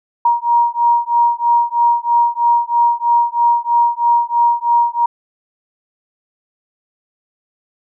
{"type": "beating tone pair", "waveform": "sine", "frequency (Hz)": [944, 947.1], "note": ["A#5", "A#5"], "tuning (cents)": [22, 27], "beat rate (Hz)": 3.1, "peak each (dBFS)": -14, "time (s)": [0.25, 5.06], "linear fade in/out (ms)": 5, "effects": []}